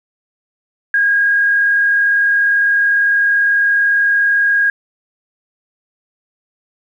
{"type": "tone with frequency modulation", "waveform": "sine", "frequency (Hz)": 1633, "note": "G#6", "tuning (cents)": -30, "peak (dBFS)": -10, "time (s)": [0.94, 4.7], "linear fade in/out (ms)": 2, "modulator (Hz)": 39.9, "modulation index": 0.57, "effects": ["8-bit"]}